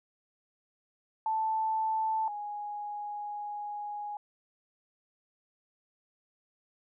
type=tone pair in turn; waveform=sine; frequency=880 / 829.2 Hz; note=A5 / G#5; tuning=0 / -3 cents; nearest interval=minor second; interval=103 cents; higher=first; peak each=-27 / -35 dBFS; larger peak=first; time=1.26-2.28 / 2.28-4.17 s; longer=second; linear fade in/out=2 ms; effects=none